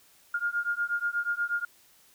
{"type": "beating tone pair", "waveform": "sine", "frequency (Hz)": [1411, 1419.3], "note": ["F6", "F6"], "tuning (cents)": [17, 28], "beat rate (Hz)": 8.3, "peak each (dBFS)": -30, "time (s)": [0.34, 1.65], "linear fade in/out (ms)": 5, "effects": ["white hiss -60 dBFS RMS until 2.14 s"]}